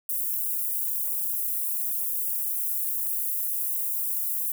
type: high-pass noise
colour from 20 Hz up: white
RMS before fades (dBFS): -28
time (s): 0.09-4.52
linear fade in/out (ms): 2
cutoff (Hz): 11000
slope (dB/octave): 24
effects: none